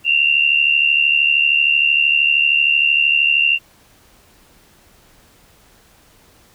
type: tone pair together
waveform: sine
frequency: 2700 / 2773 Hz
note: E7 / F7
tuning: +41 / -13 cents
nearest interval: unison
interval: 46 cents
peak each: -17 / -13 dBFS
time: 0.04-3.59 s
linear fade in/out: 50 ms
effects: pink hiss -51 dBFS RMS until 6.54 s